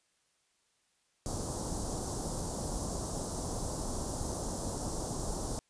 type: band-stop noise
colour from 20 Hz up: pink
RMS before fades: -36 dBFS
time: 1.26-5.59 s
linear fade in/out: 0 ms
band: 980 to 5500 Hz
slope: 24 dB/octave
effects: white hiss -74 dBFS RMS until 5.69 s + resampled to 22050 Hz